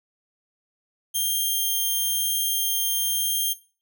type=tone; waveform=10% pulse; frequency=3191 Hz; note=G7; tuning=30 cents sharp; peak=-13 dBFS; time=1.14-3.54 s; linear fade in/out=20 ms; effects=noise-tail reverb RT60 0.4 s tail -18 dB re dry